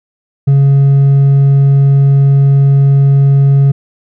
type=tone with hard clipping; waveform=sine; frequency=138.59 Hz; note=C#3; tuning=in tune; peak=-5 dBFS; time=0.47-3.72 s; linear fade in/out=10 ms; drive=2 dB; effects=none